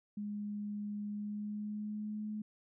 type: tone with pitch glide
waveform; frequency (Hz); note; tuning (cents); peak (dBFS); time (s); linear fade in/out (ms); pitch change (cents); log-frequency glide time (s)
sine; 207 to 212.8; G#3 to G#3; -5 to +42; -37; 0.17-2.42; 5; +47; 1.09-2.3
effects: none